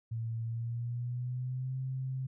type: tone with pitch glide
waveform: sine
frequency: 114.1 to 131.07 Hz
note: A#2 to C3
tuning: -37 to +3 cents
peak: -33 dBFS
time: 0.11-2.27 s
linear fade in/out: 10 ms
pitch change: +240 cents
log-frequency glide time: 0.44-1.77 s
effects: none